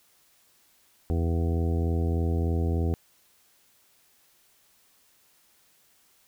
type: harmonic tone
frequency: 83.3 Hz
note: E2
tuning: 19 cents sharp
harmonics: 1 / 2 / 3 / 4 / 5 / 6 / 8 / 9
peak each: -24 / -33 / -34 / -35 / -36 / -40 / -45 / -44 dBFS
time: 1.1-2.94 s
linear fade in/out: 0 ms
effects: white hiss -63 dBFS RMS until 6.27 s